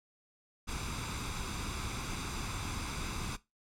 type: noise with comb filter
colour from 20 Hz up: pink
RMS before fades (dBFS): -38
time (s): 0.67-3.37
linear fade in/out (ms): 20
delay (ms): 0.82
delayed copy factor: +0.6
effects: noise-tail reverb RT60 0.2 s tail -17 dB re dry + low-pass 9000 Hz 12 dB/octave